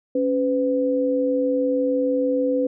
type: tone pair together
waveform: sine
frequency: 277.2 / 503.7 Hz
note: C#4 / B4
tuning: 0 / +34 cents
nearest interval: minor seventh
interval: 1034 cents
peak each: -22 / -20 dBFS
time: 0.15-2.67 s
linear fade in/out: 5 ms
effects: none